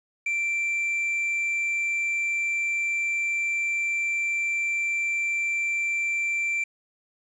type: tone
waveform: triangle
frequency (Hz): 2349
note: D7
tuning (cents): 0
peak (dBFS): -22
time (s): 0.26-6.64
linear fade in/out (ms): 5
effects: resampled to 24000 Hz + 9-bit